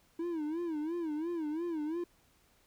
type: tone with vibrato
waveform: triangle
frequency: 322.2 Hz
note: E4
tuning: 39 cents flat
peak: -31 dBFS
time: 0.19-2.04 s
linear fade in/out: 5 ms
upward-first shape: sine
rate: 2.9 Hz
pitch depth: 140 cents each way
effects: pink hiss -68 dBFS RMS until 2.66 s

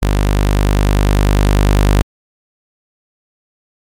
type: tone with level ramp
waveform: sawtooth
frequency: 50 Hz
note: G1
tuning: 35 cents sharp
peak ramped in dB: -7 to -4 dBFS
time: 0.02-2.02 s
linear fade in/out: 5 ms
effects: MP3 96 kbps

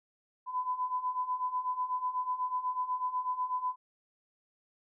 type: beating tone pair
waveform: sine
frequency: 1000 / 1008.1 Hz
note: B5 / B5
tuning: +21 / +35 cents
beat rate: 8.1 Hz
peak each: -36 / -32 dBFS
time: 0.46-3.76 s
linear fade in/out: 50 ms
effects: none

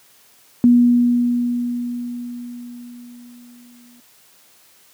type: tone with exponential decay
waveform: sine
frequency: 241.9 Hz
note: B3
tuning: 36 cents flat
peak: -7 dBFS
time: 0.64-4 s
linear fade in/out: 0 ms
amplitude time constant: 730 ms
effects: white hiss -52 dBFS RMS until 4.93 s + high-pass 100 Hz 12 dB/octave

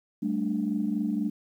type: chord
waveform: sine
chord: G suspended second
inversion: none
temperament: equal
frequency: 196 / 220 / 293.7 Hz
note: G3 / A3 / D4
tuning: 0 / 0 / 0 cents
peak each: -30 / -28 / -30 dBFS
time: 0.22-1.3 s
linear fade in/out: 10 ms
effects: tanh soft clip ceiling -16 dBFS + 10-bit

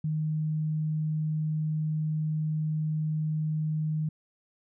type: tone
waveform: sine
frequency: 155 Hz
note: D#3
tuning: 6 cents flat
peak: -26 dBFS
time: 0.04-4.09 s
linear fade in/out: 5 ms
effects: none

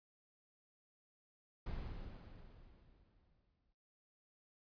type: noise with exponential decay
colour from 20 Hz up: brown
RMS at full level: -42 dBFS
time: 1.66-3.73 s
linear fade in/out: 5 ms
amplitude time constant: 450 ms
effects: noise-tail reverb RT60 1.0 s tail -21 dB re dry + resampled to 11025 Hz

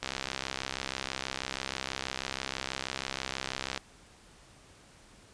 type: click train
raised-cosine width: 0.2 ms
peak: -15 dBFS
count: 249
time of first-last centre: 0.03-3.776 s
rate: 66.2 Hz
effects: pink hiss -57 dBFS RMS until 5.33 s + resampled to 22050 Hz

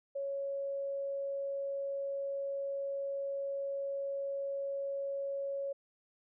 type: tone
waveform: sine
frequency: 554.4 Hz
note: C#5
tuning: in tune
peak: -34 dBFS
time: 0.15-5.73 s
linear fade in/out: 10 ms
effects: none

